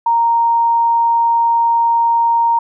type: tone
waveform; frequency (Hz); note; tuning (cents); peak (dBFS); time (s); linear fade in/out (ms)
sine; 930; A#5; -4; -10; 0.06-2.59; 5
effects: none